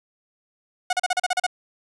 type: tone bursts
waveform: sawtooth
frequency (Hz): 730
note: F#5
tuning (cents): -24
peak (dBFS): -15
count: 9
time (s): 0.9-1.466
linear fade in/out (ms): 5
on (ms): 30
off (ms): 37
effects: resampled to 24000 Hz + 8-bit